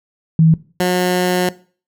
sine / 15% pulse tone pair in turn, 161 / 180.72 Hz, E3 / F#3, -41 / -40 cents, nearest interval major second, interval 201 cents, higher second, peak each -7 dBFS, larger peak neither, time 0.39-0.54 / 0.8-1.49 s, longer second, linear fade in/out 2 ms, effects noise-tail reverb RT60 0.4 s tail -19 dB re dry

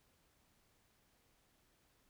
silence, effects pink hiss -74 dBFS RMS until 2.09 s

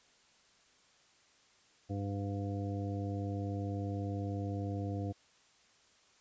harmonic tone, 100 Hz, G2, 35 cents sharp, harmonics 1 / 2 / 3 / 4 / 5 / 7, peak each -36 / -43 / -41 / -51 / -45 / -47 dBFS, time 1.89-5.13 s, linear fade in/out 20 ms, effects white hiss -66 dBFS RMS until 6.2 s + resampled to 16000 Hz

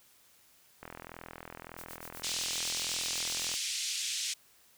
click train, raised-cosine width 0.5 ms, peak -28 dBFS, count 114, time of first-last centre 0.83-3.54 s, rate 41.7 Hz
blue noise with tremolo, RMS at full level -45 dBFS, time 1.77-3.57 s, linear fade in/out 10 ms, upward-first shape triangle, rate 8 Hz, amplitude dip 100%
white band-pass noise, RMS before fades -35 dBFS, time 2.23-4.34 s, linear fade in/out 10 ms, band 2500 to 7600 Hz, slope 24 dB/octave
effects white hiss -63 dBFS RMS until 4.77 s

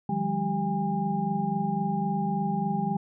sine tone cluster, 155.1 / 179.5 / 203.2 / 391.4 / 810 Hz, D#3 / F3 / G#3 / G4 / G#5, -5 / +48 / -38 / -3 / -43 cents, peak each -33 / -31 / -29 / -38 / -30 dBFS, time 0.09-2.97 s, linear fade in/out 5 ms, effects none

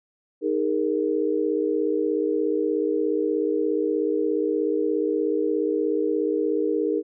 sine chord, D# suspended fourth, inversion none, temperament equal with one note detuned, 311.1 / 409.4 / 466.2 Hz, D#4 / G#4 / A#4, 0 / -25 / 0 cents, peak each -25 dBFS, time 0.41-7.03 s, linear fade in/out 50 ms, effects none

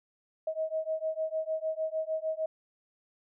sine beating tone pair, 631 / 637.6 Hz, D#5 / D#5, +24 / +42 cents, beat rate 6.6 Hz, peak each -33 / -33 dBFS, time 0.47-2.46 s, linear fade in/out 5 ms, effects none

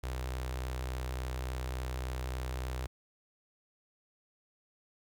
sawtooth tone with notch filter, 63.5 Hz, B1, 49 cents sharp, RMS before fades -37 dBFS, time 0.03-2.87 s, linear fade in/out 10 ms, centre 210 Hz, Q 0.91, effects 11-bit

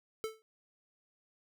square tone with exponential decay, 440 Hz, A4, in tune, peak -32 dBFS, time 0.24-0.42 s, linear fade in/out 0 ms, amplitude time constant 38 ms, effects none

